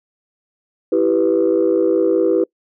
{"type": "chord", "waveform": "sine", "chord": "E minor", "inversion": "none", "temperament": "equal with one note detuned", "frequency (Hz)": [329.6, 389.1, 493.9], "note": ["E4", "G4", "B4"], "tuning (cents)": [0, -13, 0], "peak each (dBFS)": -16, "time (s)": [0.92, 2.44], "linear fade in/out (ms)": 5, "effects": ["noise-tail reverb RT60 0.1 s tail -25 dB re dry", "tanh soft clip ceiling -6 dBFS"]}